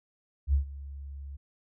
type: tone with ADSR envelope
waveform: sine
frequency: 69.7 Hz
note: C#2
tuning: 10 cents sharp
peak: -19 dBFS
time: 0.47-1.37 s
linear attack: 65 ms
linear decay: 110 ms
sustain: -19 dB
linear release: 14 ms
effects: none